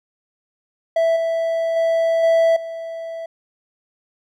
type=tone with level steps; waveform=triangle; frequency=659.3 Hz; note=E5; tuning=in tune; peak=-12 / -16 / -13 / -10 / -25 dBFS; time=0.96-3.26 s; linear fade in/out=5 ms; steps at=1.16 / 1.76 / 2.23 / 2.56 s; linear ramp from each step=5 ms; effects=none